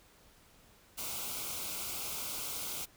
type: band-stop noise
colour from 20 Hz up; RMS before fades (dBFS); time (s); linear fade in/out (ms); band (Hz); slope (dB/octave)
white; -39; 0.97-2.86; 20; 1500 to 2100; 96
effects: pink hiss -62 dBFS RMS until 2.96 s